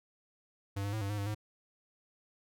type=tone with pitch steps; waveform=square; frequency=99.1 / 101.1 / 109.2 / 99.2 / 104.4 / 100.2 / 106.1 Hz; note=G2 / G#2 / A2 / G2 / G#2 / G2 / G#2; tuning=+19 / -46 / -13 / +21 / +10 / +38 / +38 cents; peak=-34 dBFS; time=0.76-1.348 s; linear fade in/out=10 ms; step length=84 ms; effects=none